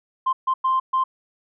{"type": "tone bursts at uneven times", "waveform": "sine", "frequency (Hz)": 1046.5, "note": "C6", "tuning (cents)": 0, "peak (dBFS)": -16, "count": 4, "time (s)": [[0.26, 0.33], [0.47, 0.54], [0.64, 0.8], [0.93, 1.04]], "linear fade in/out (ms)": 10, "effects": ["tanh soft clip ceiling -13 dBFS"]}